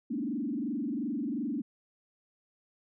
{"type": "tone with frequency modulation", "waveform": "sine", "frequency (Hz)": 261.6, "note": "C4", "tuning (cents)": 0, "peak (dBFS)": -30, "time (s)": [0.1, 1.62], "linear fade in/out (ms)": 10, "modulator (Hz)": 22.8, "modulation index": 2.1, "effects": []}